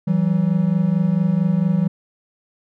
triangle tone pair together, 164.81 / 189.26 Hz, E3 / F#3, 0 / +39 cents, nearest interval major second, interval 239 cents, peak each -16 dBFS, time 0.07-1.88 s, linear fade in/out 10 ms, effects none

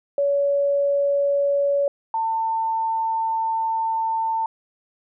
sine tone pair in turn, 565 / 896.9 Hz, C#5 / A5, +33 / +33 cents, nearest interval minor sixth, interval 800 cents, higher second, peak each -17 / -20 dBFS, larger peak first, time 0.18-1.88 / 2.14-4.46 s, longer second, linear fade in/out 2 ms, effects none

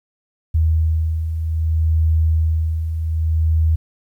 sine beating tone pair, 79.4 / 80.03 Hz, D#2 / D#2, +36 / +49 cents, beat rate 0.63 Hz, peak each -23 / -15 dBFS, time 0.54-3.76 s, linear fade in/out 10 ms, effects 9-bit

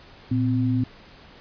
sine tone pair together, 115.54 / 256.4 Hz, A#2 / C4, -15 / -35 cents, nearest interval octave + major second, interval 1380 cents, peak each -22 dBFS, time 0.31-0.84 s, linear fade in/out 5 ms, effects pink hiss -48 dBFS RMS until 1.4 s + resampled to 11025 Hz

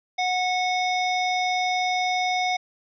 harmonic tone, 733 Hz, F#5, 16 cents flat, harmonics 1 / 3 / 5 / 7 / 8, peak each -23 / -27 / -32 / -36 / -41 dBFS, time 0.18-2.57 s, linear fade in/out 10 ms, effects none

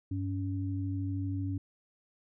sine tone pair together, 98 / 281.2 Hz, G2 / C#4, 0 / +25 cents, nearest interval octave + tritone, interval 1825 cents, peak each -32 / -36 dBFS, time 0.11-1.58 s, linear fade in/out 5 ms, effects none

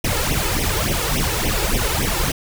pink noise with flanger, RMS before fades -20 dBFS, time 0.04-2.32 s, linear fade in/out 5 ms, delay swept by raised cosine 0.33 to 2.33 ms, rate 3.5 Hz, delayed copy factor +0.9, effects none

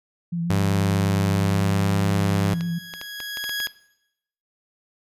sine tone with vibrato, 170 Hz, F3, 46 cents flat, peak -23 dBFS, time 0.32-2.79 s, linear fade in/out 10 ms, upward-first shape triangle, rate 7.8 Hz, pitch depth 39 cents each way
sawtooth tone with pitch glide, 99.2 to 100.29 Hz, G2 to G2, +21 to +40 cents, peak -16 dBFS, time 0.5-2.54 s, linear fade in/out 0 ms, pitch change +19 cents, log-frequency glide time 1.29-2.07 s
20% pulse tone with exponential growth, 1661.2 Hz, G#6, in tune, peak -18 dBFS, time 1.46-3.67 s, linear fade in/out 5 ms, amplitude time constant 480 ms
clicks, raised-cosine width 0.2 ms, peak -16 dBFS, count 9, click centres 2.609 / 2.938 / 3.014 / 3.203 / 3.372 / 3.441 / 3.494 / 3.602 / 3.671 s
effects noise-tail reverb RT60 0.8 s tail -18 dB re dry + resampled to 32000 Hz

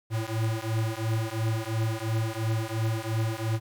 square beating tone pair, 110.1 / 113 Hz, A2 / A2, +2 / +47 cents, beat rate 2.9 Hz, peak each -30 dBFS, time 0.1-3.6 s, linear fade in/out 50 ms, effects 10-bit

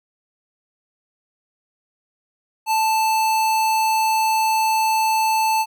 square tone, 880 Hz, A5, in tune, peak -17 dBFS, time 2.66-5.66 s, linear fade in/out 50 ms, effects none

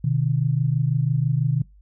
sine tone pair together, 125.93 / 152 Hz, B2 / D#3, +34 / -40 cents, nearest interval minor third, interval 326 cents, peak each -21 dBFS, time 0.04-1.62 s, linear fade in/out 5 ms, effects noise-tail reverb RT60 0.2 s tail -23 dB re dry + added 50 Hz sine -48 dBFS peak until 1.81 s

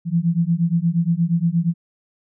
sine beating tone pair, 164.81 / 173.31 Hz, E3 / F3, 0 / -13 cents, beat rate 8.5 Hz, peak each -19 dBFS, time 0.05-1.74 s, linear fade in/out 50 ms, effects none

